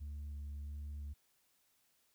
sine tone with vibrato, 72.5 Hz, D2, 22 cents flat, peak -39 dBFS, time 0-1.14 s, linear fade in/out 20 ms, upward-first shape square, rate 1.5 Hz, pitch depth 10 cents each way, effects tanh soft clip ceiling -41 dBFS + white hiss -75 dBFS RMS until 2.14 s

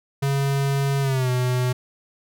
square tone with pitch glide, 138.59 to 125.63 Hz, C#3 to B2, 0 to +30 cents, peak -20 dBFS, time 0.22-1.73 s, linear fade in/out 10 ms, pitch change -170 cents, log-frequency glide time 1.01-1.3 s, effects none

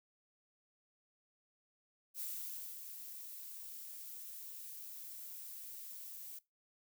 violet noise with ADSR envelope, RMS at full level -42 dBFS, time 2.14-6.39 s, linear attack 64 ms, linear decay 590 ms, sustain -7 dB, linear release 7 ms, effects noise-tail reverb RT60 0.2 s tail -20 dB re dry

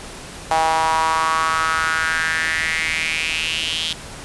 sawtooth tone with high-pass filter sweep, 160.6 Hz, E3, 45 cents flat, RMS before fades -20 dBFS, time 0.51-3.93 s, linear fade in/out 0 ms, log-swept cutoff 790 to 3300 Hz, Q 5.2, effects pink hiss -35 dBFS RMS until 4.24 s + resampled to 24000 Hz

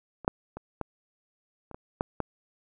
clicks, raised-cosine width 1 ms, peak -27 / -8 / -24 / -17 / -29 / -25 / -12 / -14 dBFS, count 8, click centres 0.247 / 0.279 / 0.57 / 0.813 / 1.713 / 1.745 / 2.009 / 2.203 s, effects none

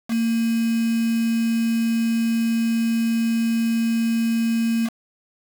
sine tone with quantisation, 228.8 Hz, A#3, 32 cents flat, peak -18 dBFS, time 0.08-4.9 s, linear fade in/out 50 ms, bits 5, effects none

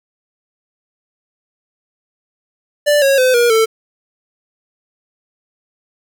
square tone with pitch steps, 587.3 / 548 / 511.3 / 477 / 445.1 Hz, D5 / C#5 / C5 / A#4 / A4, 0 / -20 / -40 / +40 / +20 cents, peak -10 dBFS, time 2.86-3.66 s, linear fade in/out 20 ms, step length 160 ms, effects none

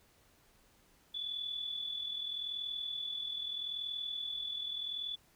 sine tone with amplitude modulation, 3453 Hz, A7, 33 cents flat, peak -34 dBFS, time 1.14-5.16 s, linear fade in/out 10 ms, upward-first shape sine, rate 40.8 Hz, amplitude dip 55%, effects pink hiss -67 dBFS RMS until 5.35 s

